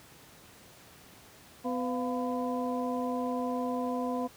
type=harmonic tone with a mistuned harmonic; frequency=251.3 Hz; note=B3; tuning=30 cents sharp; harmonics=1 / 2 / 3 / 4; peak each=-32 / -35 / -37 / -38 dBFS; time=1.64-4.28 s; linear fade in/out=20 ms; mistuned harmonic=3; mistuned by=-120 cents; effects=pink hiss -54 dBFS RMS until 4.36 s + high-pass 80 Hz 12 dB/octave